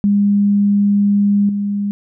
sine tone with level steps, 202.8 Hz, G#3, 41 cents flat, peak -10 / -16 dBFS, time 0.04-1.91 s, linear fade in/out 0 ms, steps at 1.49 s, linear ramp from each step 2 ms, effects none

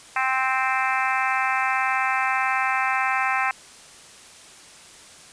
harmonic tone, 261.6 Hz, C4, in tune, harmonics 3 / 4 / 5 / 6 / 7 / 8 / 9 / 10, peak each -26 / -27 / -28 / -29 / -29 / -30 / -31 / -31 dBFS, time 0.16-3.51 s, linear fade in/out 2 ms, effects white hiss -46 dBFS RMS until 5.32 s + resampled to 22050 Hz

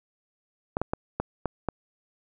clicks, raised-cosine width 1 ms, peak -12 dBFS, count 6, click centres 0.769 / 0.816 / 0.935 / 1.2 / 1.457 / 1.687 s, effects none

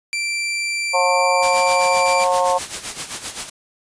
sawtooth tone, 2349 Hz, D7, in tune, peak -17 dBFS, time 0.13-2.24 s, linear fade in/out 0 ms
harmonic tone, 180.2 Hz, F#3, 45 cents flat, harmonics 3 / 4 / 5 / 6, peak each -19 / -21 / -19 / -23 dBFS, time 0.93-2.59 s, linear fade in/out 20 ms
white noise with tremolo, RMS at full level -25 dBFS, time 1.42-3.5 s, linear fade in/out 10 ms, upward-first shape sine, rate 7.7 Hz, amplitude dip 70%
effects resampled to 22050 Hz

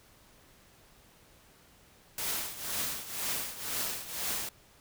white noise with tremolo, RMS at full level -32 dBFS, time 2.18-4.49 s, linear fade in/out 2 ms, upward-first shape triangle, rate 2 Hz, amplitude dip 80%, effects pink hiss -60 dBFS RMS until 4.8 s

